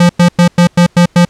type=tone bursts; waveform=square; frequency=174.61 Hz; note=F3; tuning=in tune; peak=-4 dBFS; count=7; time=0-1.251 s; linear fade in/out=5 ms; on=93 ms; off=100 ms; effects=pink hiss -49 dBFS RMS until 1.29 s + low-pass 8000 Hz 12 dB/octave